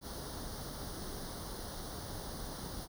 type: noise with comb filter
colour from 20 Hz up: pink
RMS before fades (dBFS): -43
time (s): 0.01-2.88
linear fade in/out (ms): 50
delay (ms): 0.2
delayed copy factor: +0.85
effects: none